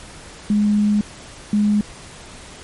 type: tone bursts at uneven times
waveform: sine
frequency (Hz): 208.3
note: G#3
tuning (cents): +5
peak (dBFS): -13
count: 2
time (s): 0.5-1.01 / 1.53-1.81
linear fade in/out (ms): 2
effects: pink hiss -39 dBFS RMS until 2.63 s + MP3 48 kbps

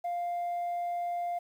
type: tone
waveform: sine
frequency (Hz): 699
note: F5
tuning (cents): +1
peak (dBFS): -28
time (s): 0.04-1.39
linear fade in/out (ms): 10
effects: tanh soft clip ceiling -29 dBFS + 10-bit

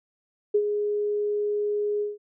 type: tone with ADSR envelope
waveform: sine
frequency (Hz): 415.3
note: G#4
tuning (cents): 0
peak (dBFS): -16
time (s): 0.54-2.18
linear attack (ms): 10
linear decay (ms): 66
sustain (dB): -7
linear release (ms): 170
effects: none

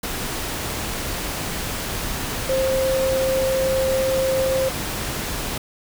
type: tone in noise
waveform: sine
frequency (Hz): 528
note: C5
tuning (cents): +16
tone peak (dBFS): -18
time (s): 2.49-4.69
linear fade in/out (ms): 5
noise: pink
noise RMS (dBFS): -27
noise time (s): 0.03-5.58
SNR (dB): +6
effects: none

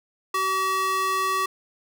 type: tone with high-pass filter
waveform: square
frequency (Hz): 380.4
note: F#4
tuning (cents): +48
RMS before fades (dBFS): -24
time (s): 0.34-1.46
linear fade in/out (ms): 5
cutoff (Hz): 860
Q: 7.7
effects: none

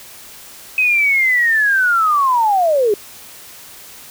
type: linear sweep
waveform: sine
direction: down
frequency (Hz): 2548 to 392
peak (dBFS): -11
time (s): 0.78-2.94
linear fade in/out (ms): 2
effects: white hiss -38 dBFS RMS until 4.1 s

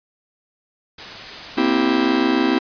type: noise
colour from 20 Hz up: white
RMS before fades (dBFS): -33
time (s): 0.98-2.23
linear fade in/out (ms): 5
type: chord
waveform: 45% pulse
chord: C dominant seventh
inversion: third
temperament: just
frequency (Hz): 235.5 / 261.6 / 327 / 392.4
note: Bb3 / C4 / E4 / G4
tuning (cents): +18 / 0 / -14 / +2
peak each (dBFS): -24 / -19 / -20 / -24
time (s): 1.57-2.59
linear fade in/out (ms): 10
effects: resampled to 11025 Hz

